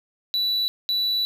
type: tone pair in turn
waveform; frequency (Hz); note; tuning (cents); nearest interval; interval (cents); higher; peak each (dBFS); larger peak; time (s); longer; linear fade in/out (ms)
triangle; 3951 / 3951; B7 / B7; 0 / 0; unison; 0; neither; -19; neither; 0.34-0.68 / 0.89-1.25; second; 0
effects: none